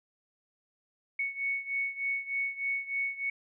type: beating tone pair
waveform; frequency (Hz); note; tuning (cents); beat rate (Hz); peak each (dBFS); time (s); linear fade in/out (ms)
sine; 2217 / 2220.3; C#7 / C#7; 0 / +2; 3.3; -32 / -35; 1.19-3.3; 5
effects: none

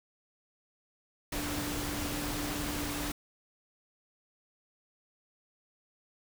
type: tone in noise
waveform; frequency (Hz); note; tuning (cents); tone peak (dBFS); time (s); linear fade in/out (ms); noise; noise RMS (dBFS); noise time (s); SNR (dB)
sine; 293.7; D4; 0; -38; 1.32-3.12; 5; pink; -36; 1.32-3.12; -5
effects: none

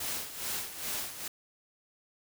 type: noise with tremolo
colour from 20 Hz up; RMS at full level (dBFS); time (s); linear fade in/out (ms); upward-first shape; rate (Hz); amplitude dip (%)
white; -34; 0-1.28; 5; sine; 2.4; 70
effects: none

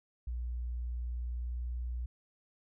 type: tone with pitch glide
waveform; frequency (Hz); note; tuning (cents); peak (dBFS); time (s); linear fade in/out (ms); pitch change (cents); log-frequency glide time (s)
sine; 60.1 to 60.59; B1 to B1; -46 to -32; -34; 0.27-2.06; 5; +14; 1.41-1.55
effects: none

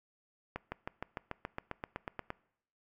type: accelerating click train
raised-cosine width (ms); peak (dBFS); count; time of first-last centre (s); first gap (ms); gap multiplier
0.5; -22; 14; 0.56-2.304; 160; 0.97
effects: noise-tail reverb RT60 0.7 s tail -22 dB re dry

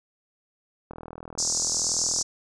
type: click train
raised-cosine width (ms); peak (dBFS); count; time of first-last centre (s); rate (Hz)
1; -24; 54; 0.91-2.212; 40.7
type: band-pass noise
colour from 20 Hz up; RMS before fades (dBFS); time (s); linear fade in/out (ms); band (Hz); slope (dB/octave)
white; -26; 1.38-2.23; 10; 5200 to 7300; 48
effects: none

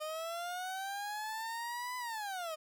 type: linear two-way sweep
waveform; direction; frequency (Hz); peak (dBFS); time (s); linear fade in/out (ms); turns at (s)
30% pulse; up then down; 609 to 1006 to 609; -35; 0-2.56; 20; 1.97
effects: none

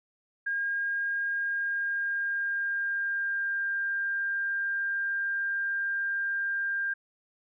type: tone with pitch glide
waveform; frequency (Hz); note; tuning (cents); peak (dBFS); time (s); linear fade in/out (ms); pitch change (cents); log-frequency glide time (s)
sine; 1619 to 1596.7; G#6 to G6; -45 to +31; -27; 0.46-6.94; 10; -24; 1.3-3.69
effects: none

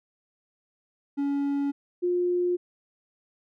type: tone pair in turn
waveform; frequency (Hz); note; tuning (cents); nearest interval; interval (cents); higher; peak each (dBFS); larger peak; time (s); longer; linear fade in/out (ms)
triangle / sine; 281.9 / 355.2; C#4 / F4; +29 / +29; major third; 400; second; -22; neither; 1.17-1.72 / 2.02-2.57; neither; 20
effects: none

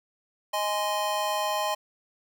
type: chord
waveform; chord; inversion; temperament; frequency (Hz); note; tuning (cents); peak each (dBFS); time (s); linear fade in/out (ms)
square; Ab major; second; just; 623 / 830.6 / 1038.3; Eb5 / Ab5 / C6; +2 / 0 / -14; -31; 0.53-1.75; 10
effects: none

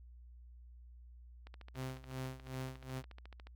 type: click train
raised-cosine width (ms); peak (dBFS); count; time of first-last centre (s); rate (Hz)
0.3; -37; 29; 1.47-3.47; 14
type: tone with tremolo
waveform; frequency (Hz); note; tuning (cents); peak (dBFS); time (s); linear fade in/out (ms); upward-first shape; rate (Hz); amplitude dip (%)
sawtooth; 130.3; C3; -7; -35; 1.74-3.03; 50; sine; 2.6; 90
effects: added 60 Hz sine -53 dBFS peak until 3.55 s

